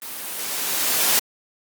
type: noise with level ramp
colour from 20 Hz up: white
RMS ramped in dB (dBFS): -34 to -17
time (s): 0.02-1.19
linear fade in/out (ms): 0
effects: high-pass 200 Hz 12 dB/octave + Opus 32 kbps